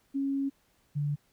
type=tone pair in turn; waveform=sine; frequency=275.1 / 145.73 Hz; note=C#4 / D3; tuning=-13 / -13 cents; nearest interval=major seventh; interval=1100 cents; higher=first; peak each=-27 dBFS; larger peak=neither; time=0.14-0.5 / 0.95-1.16 s; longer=first; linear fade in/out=20 ms; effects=pink hiss -69 dBFS RMS until 1.32 s